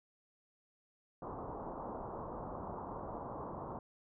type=low-pass noise; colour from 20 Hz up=white; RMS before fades=-44 dBFS; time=1.22-3.79 s; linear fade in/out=2 ms; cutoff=1100 Hz; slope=48 dB/octave; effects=none